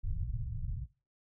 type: low-pass noise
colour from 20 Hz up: pink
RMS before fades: -36 dBFS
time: 0.03-0.86 s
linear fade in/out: 20 ms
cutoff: 140 Hz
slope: 48 dB/octave
effects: noise-tail reverb RT60 0.3 s tail -17 dB re dry